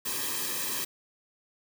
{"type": "noise with comb filter", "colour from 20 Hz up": "white", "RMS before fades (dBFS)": -32, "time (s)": [0.05, 0.85], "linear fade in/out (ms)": 10, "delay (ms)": 1.4, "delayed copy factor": -1, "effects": []}